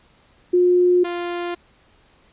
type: tone pair in turn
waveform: sine / sawtooth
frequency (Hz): 357.6 / 348.8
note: F4 / F4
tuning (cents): +41 / -2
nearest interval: unison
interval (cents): 43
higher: first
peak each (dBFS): -12 / -20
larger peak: first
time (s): 0.53-1.04 / 1.04-1.55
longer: neither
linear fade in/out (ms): 10
effects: pink hiss -56 dBFS RMS until 2.32 s + resampled to 8000 Hz